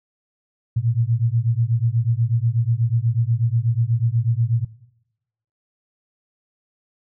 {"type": "beating tone pair", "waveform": "sine", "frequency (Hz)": [112.4, 120.6], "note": ["A2", "B2"], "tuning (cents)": [37, -41], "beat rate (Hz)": 8.2, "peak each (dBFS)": [-20, -20], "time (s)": [0.76, 4.65], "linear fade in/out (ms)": 10, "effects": ["noise-tail reverb RT60 0.9 s tail -20 dB re dry"]}